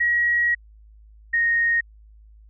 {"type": "tone pair in turn", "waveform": "sine", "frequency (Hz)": [1905, 1861.5], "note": ["A#6", "A#6"], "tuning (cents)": [37, -3], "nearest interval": "unison", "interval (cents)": 40, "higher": "first", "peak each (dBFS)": -17, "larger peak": "neither", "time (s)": [[0, 0.55], [1.33, 1.81]], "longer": "first", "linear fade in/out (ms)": 10, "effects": ["added 53 Hz sine -46 dBFS peak until 2.49 s"]}